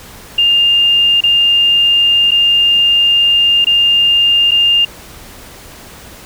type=tone with dropouts; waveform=sine; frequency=2808 Hz; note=F7; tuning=9 cents sharp; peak=-7 dBFS; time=0.38-4.85 s; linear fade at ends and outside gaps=5 ms; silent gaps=1.207-1.236 / 2.309-2.316 / 3.646-3.668 / 4.51-4.516 s; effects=pink hiss -35 dBFS RMS until 6.25 s